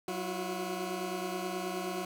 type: tone cluster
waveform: 20% pulse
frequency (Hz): 185.8 / 333.2 / 362.1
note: F#3 / E4 / F#4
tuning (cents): +7 / +19 / -37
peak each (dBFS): -34 / -36 / -32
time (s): 0.08-2.05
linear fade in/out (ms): 2
effects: none